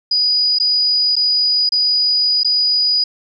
sine tone with dropouts, 4927 Hz, D#8, 18 cents flat, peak -12 dBFS, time 0.11-3.04 s, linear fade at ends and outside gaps 5 ms, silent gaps 0.587-0.599 / 1.156-1.164 / 1.692-1.72 / 2.434-2.446 s, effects none

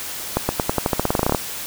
accelerating click train, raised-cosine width 1 ms, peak -3 dBFS, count 17, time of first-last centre 0.37-1.348 s, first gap 120 ms, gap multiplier 0.9, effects white hiss -30 dBFS RMS until 1.66 s

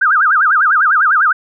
sine tone with vibrato, 1400 Hz, F6, 4 cents sharp, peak -8 dBFS, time 0.01-1.33 s, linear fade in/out 10 ms, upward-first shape sine, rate 10 Hz, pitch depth 260 cents each way, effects none

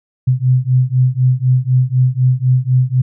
sine beating tone pair, 125.8 / 129.8 Hz, B2 / C3, +32 / -13 cents, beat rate 4 Hz, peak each -13 dBFS, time 0.27-3.02 s, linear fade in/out 10 ms, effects none

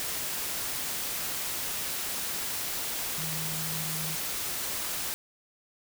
sine tone in noise, 158 Hz, D#3, 27 cents sharp, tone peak -37 dBFS, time 3.18-4.15 s, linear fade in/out 0 ms, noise white, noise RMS -33 dBFS, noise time 0-5.14 s, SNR -7 dB, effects none

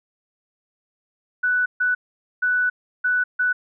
sine tone bursts at uneven times, 1486 Hz, F#6, 7 cents sharp, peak -17 dBFS, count 5, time 1.43-1.66 / 1.8-1.95 / 2.42-2.7 / 3.04-3.24 / 3.39-3.53 s, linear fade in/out 10 ms, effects none

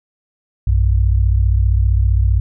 sine tone pair together, 59.74 / 95 Hz, A#1 / F#2, +43 / +46 cents, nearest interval minor sixth, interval 803 cents, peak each -12 / -15 dBFS, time 0.67-2.4 s, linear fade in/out 5 ms, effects none

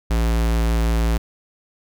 square tone, 56.6 Hz, A1, 50 cents sharp, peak -17 dBFS, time 0.1-1.18 s, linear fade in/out 10 ms, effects none

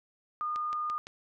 sine tone, 1220 Hz, D#6, 34 cents flat, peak -30 dBFS, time 0.41-0.98 s, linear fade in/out 0 ms
click train, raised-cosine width 0.2 ms, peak -26 dBFS, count 4, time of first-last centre 0.56-1.069 s, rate 5.89 Hz
effects none

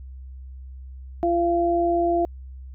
sine tone pair together, 343.2 / 685.8 Hz, F4 / F5, -30 / -32 cents, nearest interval octave, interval 1198 cents, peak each -21 dBFS, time 1.23-2.25 s, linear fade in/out 0 ms, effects added 65 Hz sine -36 dBFS peak until 2.74 s

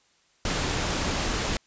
pink noise, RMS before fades -27 dBFS, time 0.45-1.57 s, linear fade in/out 2 ms, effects white hiss -64 dBFS RMS until 1.66 s + resampled to 16000 Hz

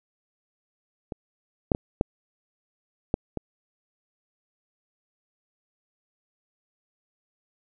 clicks, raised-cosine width 2 ms, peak -19 / -6 / -14 / -7 / -8 / -16 dBFS, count 6, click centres 1.122 / 1.718 / 1.749 / 2.011 / 3.141 / 3.373 s, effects none

